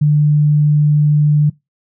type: tone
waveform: sine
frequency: 148.9 Hz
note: D3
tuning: 24 cents sharp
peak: -8 dBFS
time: 0.01-1.5 s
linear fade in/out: 10 ms
effects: noise-tail reverb RT60 0.2 s tail -22 dB re dry